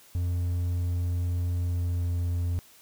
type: tone with pitch glide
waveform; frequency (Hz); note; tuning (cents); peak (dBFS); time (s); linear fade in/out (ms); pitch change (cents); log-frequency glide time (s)
triangle; 87.8 to 86.99; F2 to F2; +10 to -6; -23; 0.15-2.59; 0; -16; 1.55-2.2
effects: white hiss -55 dBFS RMS until 2.81 s